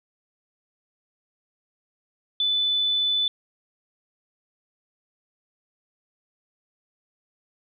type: tone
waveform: sine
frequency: 3497 Hz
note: A7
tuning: 11 cents flat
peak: -20 dBFS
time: 2.4-3.28 s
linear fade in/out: 2 ms
effects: none